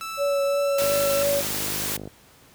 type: tone with pitch glide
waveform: sawtooth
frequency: 1318.5 to 1340 Hz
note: E6 to E6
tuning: 0 to +28 cents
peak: -27 dBFS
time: 0.01-1.23 s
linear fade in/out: 0 ms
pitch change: +28 cents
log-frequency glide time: 0.54-0.83 s
type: tone with vibrato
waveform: sine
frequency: 564 Hz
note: C#5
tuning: 30 cents sharp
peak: -20 dBFS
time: 0.17-1.43 s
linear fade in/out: 50 ms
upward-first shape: triangle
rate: 2.9 Hz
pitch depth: 19 cents each way
type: high-pass noise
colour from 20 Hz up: white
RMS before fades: -28 dBFS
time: 0.78-1.97 s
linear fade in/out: 5 ms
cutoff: 120 Hz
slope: 12 dB/octave
type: click train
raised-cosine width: 2 ms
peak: -22 dBFS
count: 65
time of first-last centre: 0.82-2.075 s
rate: 51 Hz
effects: pink hiss -53 dBFS RMS until 2.54 s + high-pass 60 Hz 12 dB/octave